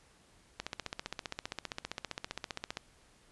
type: click train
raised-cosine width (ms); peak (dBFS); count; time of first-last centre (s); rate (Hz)
0.2; -19; 34; 0.6-2.771; 15.2
effects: pink hiss -64 dBFS RMS until 3.31 s + resampled to 24000 Hz